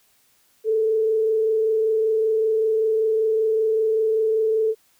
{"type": "tone with frequency modulation", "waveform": "sine", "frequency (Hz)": 440, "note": "A4", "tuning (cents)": 0, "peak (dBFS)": -17, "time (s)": [0.64, 4.75], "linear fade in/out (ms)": 50, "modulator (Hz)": 25.2, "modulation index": 0.3, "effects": ["white hiss -61 dBFS RMS until 4.99 s"]}